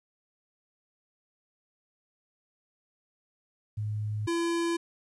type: tone pair in turn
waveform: sine / square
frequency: 106 / 338 Hz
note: G#2 / E4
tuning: +36 / +43 cents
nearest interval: octave + minor sixth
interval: 2007 cents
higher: second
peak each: -29 / -27 dBFS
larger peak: second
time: 3.77-4.27 / 4.27-4.77 s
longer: neither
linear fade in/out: 10 ms
effects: resampled to 24000 Hz + 11-bit